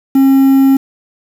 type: tone with quantisation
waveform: triangle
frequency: 270 Hz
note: C#4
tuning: 45 cents flat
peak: -3 dBFS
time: 0.15-0.77 s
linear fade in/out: 5 ms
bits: 5
effects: none